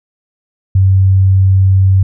sine tone, 95.5 Hz, G2, 45 cents flat, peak -5 dBFS, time 0.75-2.03 s, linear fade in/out 5 ms, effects none

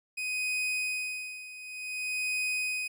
40% pulse tone with tremolo, 2502 Hz, D#7, 9 cents sharp, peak -27 dBFS, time 0.17-2.88 s, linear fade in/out 10 ms, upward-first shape sine, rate 0.55 Hz, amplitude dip 80%, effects resampled to 32000 Hz

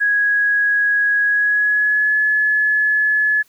sine tone with pitch glide, 1661.2 to 1709.9 Hz, G#6 to A6, 0 to -50 cents, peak -13 dBFS, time 0-3.43 s, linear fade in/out 20 ms, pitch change +50 cents, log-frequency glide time 1.24-2.16 s, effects white hiss -56 dBFS RMS until 3.48 s

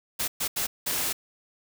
white noise bursts at uneven times, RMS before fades -28 dBFS, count 4, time 0.19-0.28 / 0.4-0.48 / 0.56-0.67 / 0.86-1.13 s, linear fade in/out 10 ms, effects none

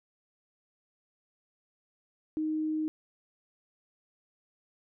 sine tone, 311.1 Hz, D#4, in tune, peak -28 dBFS, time 2.37-2.88 s, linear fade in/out 0 ms, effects none

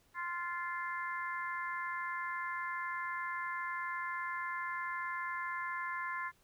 harmonic tone, 348.1 Hz, F4, 6 cents flat, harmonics 3 / 4 / 5 / 6, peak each -39 / -45 / -41 / -45 dBFS, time 0.14-6.32 s, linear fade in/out 50 ms, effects pink hiss -70 dBFS RMS until 6.43 s

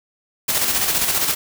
white noise with tremolo, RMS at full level -18 dBFS, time 0.48-1.35 s, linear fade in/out 10 ms, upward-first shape square, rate 15 Hz, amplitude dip 40%, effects none

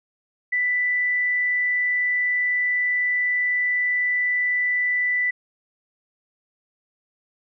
sine tone, 1982 Hz, B6, 6 cents sharp, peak -19 dBFS, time 0.52-5.31 s, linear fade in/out 10 ms, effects none

